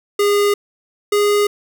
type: tone pair in turn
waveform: square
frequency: 408.5 / 412.1 Hz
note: G#4 / G#4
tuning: -29 / -13 cents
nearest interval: unison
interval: 16 cents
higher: second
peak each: -13 dBFS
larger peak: neither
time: 0.19-0.54 / 1.12-1.47 s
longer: neither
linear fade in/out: 5 ms
effects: none